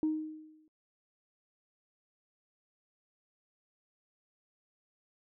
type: tone with exponential decay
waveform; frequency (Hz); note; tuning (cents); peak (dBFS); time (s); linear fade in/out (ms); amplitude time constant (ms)
sine; 311.1; D#4; 0; -24; 0.03-0.68; 1; 140
effects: noise-tail reverb RT60 0.1 s tail -25 dB re dry + tanh soft clip ceiling -23 dBFS